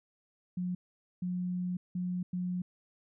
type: tone bursts at uneven times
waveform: sine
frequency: 180 Hz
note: F#3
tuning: 47 cents flat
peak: -31 dBFS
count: 4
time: 0.57-0.75 / 1.22-1.77 / 1.95-2.23 / 2.33-2.62 s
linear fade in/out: 5 ms
effects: none